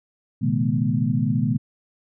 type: tone cluster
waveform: sine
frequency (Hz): 117.1 / 131.7 / 156.1 / 209.8 / 241.2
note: A#2 / C3 / D#3 / G#3 / B3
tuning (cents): +8 / +12 / +6 / +18 / -41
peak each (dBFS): -25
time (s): 0.41-1.58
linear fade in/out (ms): 20
effects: none